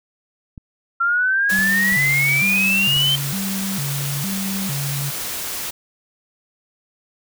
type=clicks; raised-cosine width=5 ms; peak=-24 dBFS; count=4; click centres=0.578 / 1.59 / 1.923 / 2.966 s
type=exponential sweep; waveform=sine; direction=up; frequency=1363 to 3136 Hz; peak=-15 dBFS; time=1-3.16 s; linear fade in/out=10 ms
type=noise; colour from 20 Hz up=white; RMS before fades=-27 dBFS; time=1.49-5.71 s; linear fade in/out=10 ms
type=tone with vibrato; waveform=sine; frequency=165 Hz; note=E3; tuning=2 cents sharp; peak=-23 dBFS; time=1.51-5.11 s; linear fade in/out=20 ms; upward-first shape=square; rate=1.1 Hz; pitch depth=280 cents each way
effects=none